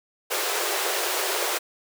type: high-pass noise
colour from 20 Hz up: pink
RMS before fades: -26 dBFS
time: 0.3-1.59 s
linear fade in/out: 20 ms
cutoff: 350 Hz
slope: 96 dB/octave
effects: none